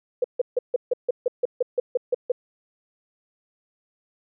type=tone bursts; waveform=sine; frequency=494.6 Hz; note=B4; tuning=3 cents sharp; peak=-17 dBFS; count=13; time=0.22-2.319 s; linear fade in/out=5 ms; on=23 ms; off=150 ms; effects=none